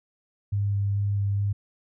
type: tone with vibrato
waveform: sine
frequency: 100.7 Hz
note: G2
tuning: 47 cents sharp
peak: -22 dBFS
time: 0.52-1.53 s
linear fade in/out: 10 ms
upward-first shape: square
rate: 2.3 Hz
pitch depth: 8 cents each way
effects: none